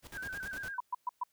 pink noise with tremolo, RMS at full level -47 dBFS, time 0.02-0.73 s, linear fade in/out 50 ms, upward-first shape square, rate 9.8 Hz, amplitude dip 80%
sine tone with vibrato, 1568 Hz, G6, in tune, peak -38 dBFS, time 0.12-0.79 s, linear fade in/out 50 ms, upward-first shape square, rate 8.9 Hz, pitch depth 53 cents each way
sine tone bursts, 987.8 Hz, B5, in tune, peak -30 dBFS, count 4, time 0.78-1.236 s, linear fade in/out 5 ms, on 24 ms, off 120 ms
effects white hiss -75 dBFS RMS until 1.32 s

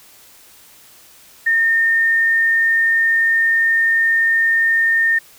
sine tone, 1823 Hz, A#6, 39 cents flat, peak -12 dBFS, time 1.46-5.19 s, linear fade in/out 10 ms, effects white hiss -46 dBFS RMS until 5.38 s

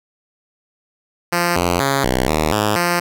5% pulse tone with pitch steps, 173.7 / 87.6 / 137.7 / 63.3 / 77.6 / 105.3 / 174.4 Hz, F3 / F2 / C#3 / B1 / D#2 / G#2 / F3, -9 / +6 / -11 / +43 / -4 / +24 / -2 cents, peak -4 dBFS, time 1.32-3 s, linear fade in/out 10 ms, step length 240 ms, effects none

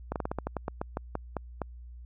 slowing click train, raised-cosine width 1 ms, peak -17 dBFS, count 14, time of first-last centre 0.12-1.617 s, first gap 38 ms, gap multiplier 1.17, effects added 60 Hz sine -43 dBFS peak until 2.05 s

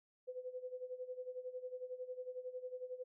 sine tone with tremolo, 505 Hz, B4, 39 cents sharp, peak -40 dBFS, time 0.27-3.04 s, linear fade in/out 20 ms, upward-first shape sine, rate 11 Hz, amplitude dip 80%, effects none

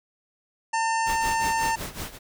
harmonic tone, 900 Hz, A5, 39 cents sharp, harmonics 1 / 2 / 3 / 5 / 6 / 7 / 8 / 9 / 10, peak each -23 / -30 / -34 / -41 / -41 / -39 / -41 / -44 / -41 dBFS, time 0.73-1.76 s, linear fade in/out 10 ms
pink noise with tremolo, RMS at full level -32 dBFS, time 1.05-2.19 s, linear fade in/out 50 ms, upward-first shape sine, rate 5.4 Hz, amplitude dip 80%
effects none

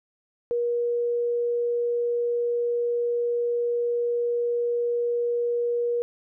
sine tone, 477.1 Hz, A#4, 40 cents sharp, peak -22 dBFS, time 0.51-6.02 s, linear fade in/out 0 ms, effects none

